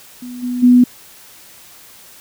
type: tone with level steps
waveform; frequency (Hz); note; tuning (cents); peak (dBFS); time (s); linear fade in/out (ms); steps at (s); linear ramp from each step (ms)
sine; 246.9; B3; 0; -27 / -18 / -5; 0.22-0.84; 5; 0.42 / 0.62; 20
effects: white hiss -42 dBFS RMS until 2.2 s